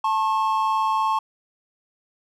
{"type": "tone pair together", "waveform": "triangle", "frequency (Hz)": [880, 1083], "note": ["A5", "C#6"], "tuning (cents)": [0, -41], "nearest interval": "major third", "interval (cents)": 359, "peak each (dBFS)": -20, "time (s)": [0.04, 1.19], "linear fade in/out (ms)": 5, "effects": []}